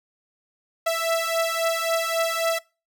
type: beating tone pair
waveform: sawtooth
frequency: 659.3 / 663 Hz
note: E5 / E5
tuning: 0 / +10 cents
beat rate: 3.7 Hz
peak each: -20 / -21 dBFS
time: 0.86-2.59 s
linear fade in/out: 10 ms
effects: noise-tail reverb RT60 0.3 s tail -23 dB re dry